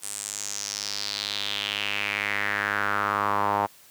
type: tone with band-pass filter sweep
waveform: sawtooth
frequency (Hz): 102.1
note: G#2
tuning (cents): -29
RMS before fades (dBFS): -28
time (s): 0.02-3.67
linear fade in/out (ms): 20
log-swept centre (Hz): 9000 to 870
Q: 3.8
effects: white hiss -53 dBFS RMS until 3.9 s + high-pass 60 Hz 12 dB/octave